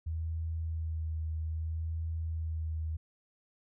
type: tone with vibrato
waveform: sine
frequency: 80.3 Hz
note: E2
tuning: 45 cents flat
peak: -32 dBFS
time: 0.06-2.97 s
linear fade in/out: 10 ms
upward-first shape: sine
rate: 0.62 Hz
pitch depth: 21 cents each way
effects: none